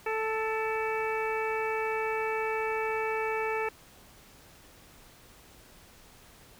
harmonic tone with a mistuned harmonic, 440 Hz, A4, in tune, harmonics 1 / 2 / 3 / 4 / 5 / 6, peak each -31 / -34 / -38 / -38 / -38 / -40 dBFS, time 0.06-3.69 s, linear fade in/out 5 ms, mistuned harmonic 5, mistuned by +52 cents, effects pink hiss -55 dBFS RMS until 6.59 s

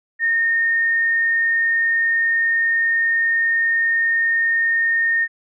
sine tone, 1835 Hz, A#6, 28 cents flat, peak -15 dBFS, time 0.19-5.28 s, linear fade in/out 50 ms, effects none

